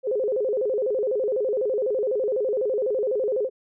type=tone with vibrato; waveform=sine; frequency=466.7 Hz; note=A#4; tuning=2 cents sharp; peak=-21 dBFS; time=0.03-3.5 s; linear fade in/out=50 ms; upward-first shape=square; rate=12 Hz; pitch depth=190 cents each way; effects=none